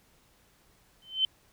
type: tone with exponential growth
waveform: sine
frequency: 3075 Hz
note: G7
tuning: 34 cents flat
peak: -19 dBFS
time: 1.02-1.25 s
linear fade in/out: 2 ms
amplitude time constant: 49 ms
effects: pink hiss -64 dBFS RMS until 1.52 s